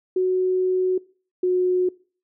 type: tone pair in turn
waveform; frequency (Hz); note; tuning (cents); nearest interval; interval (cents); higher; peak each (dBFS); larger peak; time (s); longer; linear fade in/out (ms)
sine; 370 / 364.5; F#4 / F#4; 0 / -26; unison; 26; first; -17; neither; 0.16-0.98 / 1.43-1.89; first; 5
effects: noise-tail reverb RT60 0.4 s tail -22 dB re dry